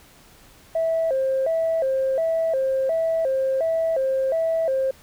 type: tone with vibrato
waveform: sine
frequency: 589 Hz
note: D5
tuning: 5 cents sharp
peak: -18 dBFS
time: 0.75-4.91 s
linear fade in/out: 5 ms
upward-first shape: square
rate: 1.4 Hz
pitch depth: 180 cents each way
effects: tanh soft clip ceiling -15 dBFS + pink hiss -51 dBFS RMS until 5.02 s